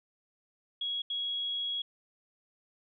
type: tone bursts at uneven times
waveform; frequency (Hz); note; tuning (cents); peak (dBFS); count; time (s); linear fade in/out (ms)
sine; 3322; G#7; 0; -31; 2; 0.81-1.02 / 1.1-1.82; 5
effects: none